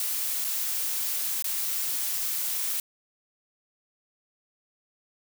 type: noise with dropouts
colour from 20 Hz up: blue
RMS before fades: -29 dBFS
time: 0-2.8 s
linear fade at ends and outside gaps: 1 ms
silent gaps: 0.443-0.447 / 1.424-1.443 s
effects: none